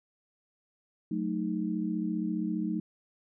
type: chord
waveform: sine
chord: D# diminished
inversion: first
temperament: equal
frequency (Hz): 185 / 220 / 311.1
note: F#3 / A3 / D#4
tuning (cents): 0 / 0 / 0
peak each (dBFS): -33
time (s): 1.11-2.8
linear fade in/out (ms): 5
effects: none